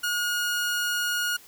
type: tone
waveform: sawtooth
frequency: 1438 Hz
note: F#6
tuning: 50 cents flat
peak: -21 dBFS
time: 0.03-1.37 s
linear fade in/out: 10 ms
effects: white hiss -51 dBFS RMS until 1.47 s